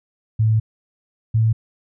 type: tone pair in turn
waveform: sine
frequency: 110 / 111.6 Hz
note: A2 / A2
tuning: 0 / +25 cents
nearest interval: unison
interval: 25 cents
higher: second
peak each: -13 dBFS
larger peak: neither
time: 0.39-0.6 / 1.34-1.53 s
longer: first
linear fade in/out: 10 ms
effects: none